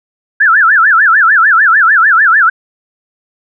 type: tone with vibrato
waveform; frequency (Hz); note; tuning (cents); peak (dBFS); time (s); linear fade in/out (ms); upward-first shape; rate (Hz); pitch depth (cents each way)
sine; 1525; G6; -48; -4; 0.4-2.5; 10; sine; 6.7; 270
effects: none